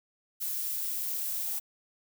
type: noise with high-pass filter sweep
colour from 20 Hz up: violet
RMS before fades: -33 dBFS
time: 0.4-1.6 s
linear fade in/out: 20 ms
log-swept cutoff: 210 to 830 Hz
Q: 9.6
effects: none